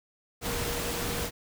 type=tone in noise; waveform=sine; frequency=474.6 Hz; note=A#4; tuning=31 cents sharp; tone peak=-37 dBFS; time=0.41-1.31 s; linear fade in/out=50 ms; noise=pink; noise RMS=-32 dBFS; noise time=0.41-1.31 s; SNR=-8 dB; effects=none